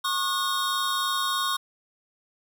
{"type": "tone cluster", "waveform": "square", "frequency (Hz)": [1090, 1193, 1452, 3720], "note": ["C#6", "D6", "F#6", "A#7"], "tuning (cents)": [-29, 27, -33, -4], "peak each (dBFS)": [-28, -34, -34, -30], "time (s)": [0.04, 1.57], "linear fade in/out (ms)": 10, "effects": []}